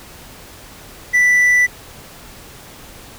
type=tone; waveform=triangle; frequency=1975.5 Hz; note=B6; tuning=in tune; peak=-8 dBFS; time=1.13-1.67 s; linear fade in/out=20 ms; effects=pink hiss -39 dBFS RMS until 3.18 s